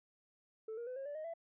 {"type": "tone with pitch steps", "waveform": "sine", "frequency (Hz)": [440, 471.6, 505.4, 541.7, 580.6, 622.3, 666.9], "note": ["A4", "A#4", "B4", "C#5", "D5", "D#5", "E5"], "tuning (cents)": [0, 20, 40, -40, -20, 0, 20], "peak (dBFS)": -39, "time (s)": [0.68, 1.338], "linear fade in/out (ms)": 5, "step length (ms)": 94, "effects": ["tanh soft clip ceiling -39 dBFS"]}